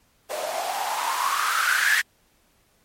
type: noise with band-pass filter sweep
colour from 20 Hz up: blue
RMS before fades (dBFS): -24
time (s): 0.29-2.02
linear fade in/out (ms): 20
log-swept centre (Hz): 570 to 1800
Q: 7.3
effects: pink hiss -63 dBFS RMS until 2.84 s + MP3 64 kbps